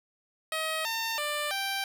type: tone with pitch steps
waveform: 10% pulse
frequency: 634 / 906 / 593 / 784 Hz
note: D#5 / A#5 / D5 / G5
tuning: +32 / -50 / +17 / 0 cents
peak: -21 dBFS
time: 0.52-1.84 s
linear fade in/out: 2 ms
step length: 330 ms
effects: none